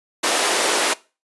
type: high-pass noise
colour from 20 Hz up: pink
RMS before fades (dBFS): -19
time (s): 0.23-0.94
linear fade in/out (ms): 10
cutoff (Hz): 350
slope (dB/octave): 24
effects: noise-tail reverb RT60 0.3 s tail -20 dB re dry + resampled to 24000 Hz